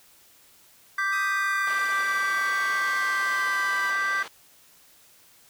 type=chord; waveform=triangle; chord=G major; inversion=second; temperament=equal; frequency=1174.7 / 1568 / 1975.5 Hz; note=D6 / G6 / B6; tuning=0 / 0 / 0 cents; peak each=-27 / -24 / -28 dBFS; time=0.98-4.23 s; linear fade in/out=5 ms
type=linear sweep; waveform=sawtooth; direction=down; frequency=1256 to 987.8 Hz; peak=-31 dBFS; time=1.12-3.91 s; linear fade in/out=10 ms
type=band-pass noise; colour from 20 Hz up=pink; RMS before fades=-41 dBFS; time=1.67-4.28 s; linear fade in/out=2 ms; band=550 to 4700 Hz; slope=12 dB/octave
effects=white hiss -56 dBFS RMS until 5.49 s